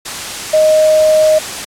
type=tone in noise; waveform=sine; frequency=622.3 Hz; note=D#5; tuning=in tune; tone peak=-6 dBFS; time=0.53-1.39 s; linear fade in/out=10 ms; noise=white; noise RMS=-22 dBFS; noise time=0.05-1.65 s; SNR=+13 dB; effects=low-pass 9000 Hz 12 dB/octave + AAC 64 kbps